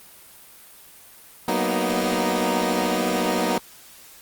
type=chord; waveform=15% pulse; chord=B major seventh; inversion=second; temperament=equal with one note detuned; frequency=187.25 / 233.1 / 246.9 / 311.1 Hz; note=F#3 / A#3 / B3 / D#4; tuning=+21 / 0 / 0 / 0 cents; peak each=-20 dBFS; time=1.48-3.58 s; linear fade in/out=2 ms; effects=white hiss -47 dBFS RMS until 4.21 s + Opus 32 kbps